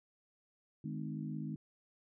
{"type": "harmonic tone with a mistuned harmonic", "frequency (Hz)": 51.3, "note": "G#1", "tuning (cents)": -21, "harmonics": [3, 4, 5, 6], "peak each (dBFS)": [-41, -43, -45, -47], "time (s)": [0.84, 1.56], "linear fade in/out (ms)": 5, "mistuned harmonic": 4, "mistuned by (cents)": 46, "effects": []}